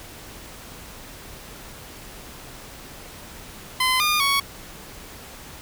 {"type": "tone with pitch steps", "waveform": "15% pulse", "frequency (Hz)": [1026, 1213, 1114], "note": ["C6", "D#6", "C#6"], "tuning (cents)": [-34, -44, 8], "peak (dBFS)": -12, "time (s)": [3.8, 4.4], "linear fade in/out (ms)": 5, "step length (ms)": 200, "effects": ["pink hiss -41 dBFS RMS until 5.61 s"]}